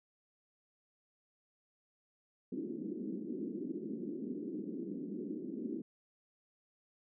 white band-pass noise, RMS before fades -41 dBFS, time 2.52-5.82 s, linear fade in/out 5 ms, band 190 to 370 Hz, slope 48 dB/octave, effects none

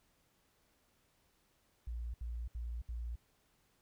sine tone bursts, 58.5 Hz, A#1, 7 cents sharp, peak -38 dBFS, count 4, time 1.87-3.157 s, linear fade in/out 5 ms, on 270 ms, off 69 ms, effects pink hiss -74 dBFS RMS until 3.81 s

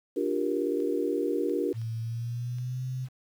sine chord, G minor seventh, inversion second, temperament just, 294 / 352.8 / 392 / 470.4 Hz, D4 / F4 / G4 / Bb4, +2 / +18 / 0 / +16 cents, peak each -31 dBFS, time 0.16-1.73 s, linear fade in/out 10 ms
clicks, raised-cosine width 0.2 ms, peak -36 dBFS, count 5, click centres 0.803 / 1.496 / 1.729 / 1.816 / 2.585 s
sine tone with pitch glide, 113.4 to 128.77 Hz, A#2 to C3, -47 to -27 cents, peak -30 dBFS, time 1.73-3.09 s, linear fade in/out 50 ms, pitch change +220 cents, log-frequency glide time 2-2.84 s
effects 9-bit

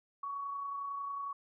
sine tone with amplitude modulation, 1121 Hz, C#6, 19 cents sharp, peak -35 dBFS, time 0.23-1.33 s, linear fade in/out 5 ms, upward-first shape sine, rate 31 Hz, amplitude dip 30%, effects none

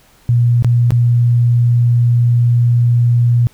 sine tone with dropouts, 119.8 Hz, A#2, 48 cents sharp, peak -8 dBFS, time 0.29-3.47 s, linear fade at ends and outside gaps 0 ms, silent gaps 0.624-0.646 / 0.906-0.92 s, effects pink hiss -49 dBFS RMS until 3.53 s

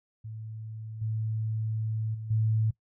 sine tone with level steps, 110 Hz, A2, in tune, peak -37 / -28 / -35 / -23 dBFS, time 0.24-2.71 s, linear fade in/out 10 ms, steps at 1.01 / 2.14 / 2.3 s, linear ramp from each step 10 ms, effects noise-tail reverb RT60 0.1 s tail -20 dB re dry

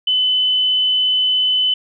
sine tone, 3019 Hz, F#7, 34 cents sharp, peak -13 dBFS, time 0.07-1.74 s, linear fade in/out 5 ms, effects none

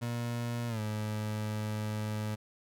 30% pulse tone with pitch glide, 118.8 to 107.07 Hz, A#2 to A2, +33 to -47 cents, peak -30 dBFS, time 0.01-2.36 s, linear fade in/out 20 ms, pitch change -180 cents, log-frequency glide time 0.68-0.8 s, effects none

